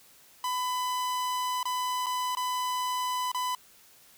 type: tone with dropouts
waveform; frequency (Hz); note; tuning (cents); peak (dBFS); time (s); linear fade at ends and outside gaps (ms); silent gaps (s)
45% pulse; 1001; B5; +23; -28; 0.44-3.55; 2; 1.63-1.654 / 2.061-2.066 / 2.351-2.37 / 3.317-3.346
effects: white hiss -57 dBFS RMS until 4.17 s